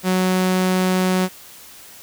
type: tone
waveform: sawtooth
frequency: 185 Hz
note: F#3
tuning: in tune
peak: -12 dBFS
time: 0.03-1.29 s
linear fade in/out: 50 ms
effects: white hiss -42 dBFS RMS until 2.02 s